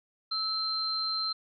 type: tone pair together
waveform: sine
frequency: 1303 / 4133 Hz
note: E6 / C8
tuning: -20 / -22 cents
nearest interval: octave + minor sixth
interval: 1998 cents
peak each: -36 / -29 dBFS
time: 0.31-1.33 s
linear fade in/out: 10 ms
effects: none